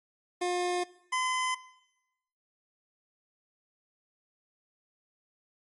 25% pulse tone pair in turn, 356.4 / 1022.1 Hz, F4 / C6, +35 / -41 cents, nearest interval octave + tritone, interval 1824 cents, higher second, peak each -24 / -23 dBFS, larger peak second, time 0.41-0.84 / 1.12-1.55 s, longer neither, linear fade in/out 10 ms, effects noise-tail reverb RT60 0.9 s tail -20 dB re dry + MP3 48 kbps

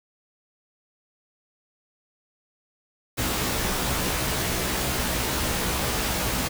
pink noise with comb filter, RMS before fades -26 dBFS, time 3.17-6.49 s, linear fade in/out 20 ms, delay 16 ms, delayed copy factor +0.9, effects none

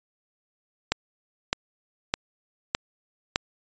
click train, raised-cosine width 0.2 ms, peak -4 dBFS, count 5, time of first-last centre 0.92-3.359 s, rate 1.64 Hz, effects resampled to 16000 Hz

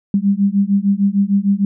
sine beating tone pair, 196 / 202.6 Hz, G3 / G#3, 0 / -43 cents, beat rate 6.6 Hz, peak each -15 dBFS, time 0.14-1.65 s, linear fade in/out 2 ms, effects none

